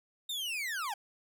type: linear sweep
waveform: 40% pulse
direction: down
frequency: 3729 to 759 Hz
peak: -33 dBFS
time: 0.29-0.94 s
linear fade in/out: 5 ms
effects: none